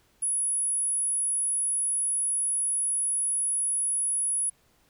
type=tone; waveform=sine; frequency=10270 Hz; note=E9; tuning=46 cents flat; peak=-22 dBFS; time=0.22-4.5 s; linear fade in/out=10 ms; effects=tanh soft clip ceiling -23 dBFS + pink hiss -65 dBFS RMS until 4.89 s